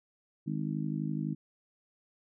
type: harmonic tone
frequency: 51.91 Hz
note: G#1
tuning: in tune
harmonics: 3 / 4 / 5 / 6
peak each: -34 / -36 / -38 / -40 dBFS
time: 0.46-1.35 s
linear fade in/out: 20 ms
effects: none